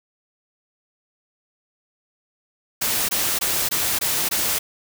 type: noise bursts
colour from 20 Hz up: white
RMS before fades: -22 dBFS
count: 6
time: 2.81-4.59 s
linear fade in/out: 10 ms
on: 280 ms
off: 20 ms
effects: none